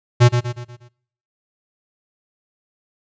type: tone with echo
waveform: square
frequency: 121.4 Hz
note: B2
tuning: 29 cents flat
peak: -8 dBFS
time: 0.2-0.29 s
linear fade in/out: 20 ms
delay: 120 ms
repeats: 5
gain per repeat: -7 dB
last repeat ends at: 0.89 s
effects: noise-tail reverb RT60 0.7 s tail -25 dB re dry + resampled to 16000 Hz